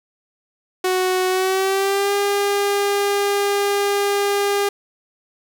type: tone with pitch glide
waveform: sawtooth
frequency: 370 to 403.5 Hz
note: F#4 to G#4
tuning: 0 to -50 cents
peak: -13 dBFS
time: 0.84-4.69 s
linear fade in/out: 5 ms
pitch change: +150 cents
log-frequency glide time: 1.28-2.13 s
effects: 8-bit